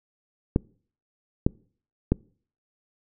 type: clicks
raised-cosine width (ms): 3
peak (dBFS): -6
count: 3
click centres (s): 0.561 / 1.465 / 2.12
effects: noise-tail reverb RT60 0.5 s tail -26 dB re dry